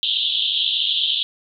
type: band-pass noise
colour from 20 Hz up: pink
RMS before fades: -21 dBFS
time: 0.03-1.23 s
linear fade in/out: 0 ms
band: 3000 to 3800 Hz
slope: 96 dB/octave
effects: none